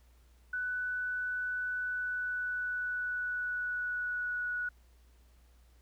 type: tone with pitch glide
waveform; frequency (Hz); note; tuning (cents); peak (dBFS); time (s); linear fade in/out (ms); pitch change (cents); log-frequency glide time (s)
sine; 1490 to 1466.9; F#6 to F#6; +12 to -15; -32; 0.53-4.69; 5; -27; 1.78-4.56
effects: added 60 Hz sine -59 dBFS peak until 5.81 s + pink hiss -70 dBFS RMS until 5.81 s